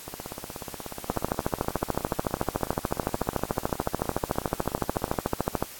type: two click trains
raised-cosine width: 1 ms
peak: -21 / -9 dBFS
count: 85 / 63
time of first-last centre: 0.08-5.14 / 1.1-5.626 s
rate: 16.6 / 13.7 Hz
effects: white hiss -43 dBFS RMS until 5.79 s + AAC 64 kbps